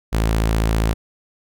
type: tone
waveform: sawtooth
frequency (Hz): 55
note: A1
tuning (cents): 0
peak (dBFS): -12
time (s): 0.12-0.94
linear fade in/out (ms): 20
effects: none